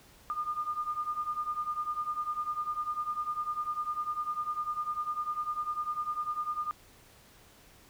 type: beating tone pair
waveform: sine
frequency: 1207 / 1217 Hz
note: D6 / D#6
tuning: +47 / -39 cents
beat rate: 10 Hz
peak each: -36 / -33 dBFS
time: 0.3-6.71 s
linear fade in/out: 0 ms
effects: pink hiss -58 dBFS RMS until 7.89 s